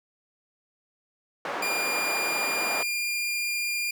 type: band-pass noise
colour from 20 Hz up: white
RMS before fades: -32 dBFS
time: 1.45-2.83 s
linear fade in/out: 2 ms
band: 370 to 1200 Hz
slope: 12 dB/octave
type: tone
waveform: sawtooth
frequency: 2405 Hz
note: D7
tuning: 41 cents sharp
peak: -23 dBFS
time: 1.62-3.91 s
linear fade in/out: 5 ms
effects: none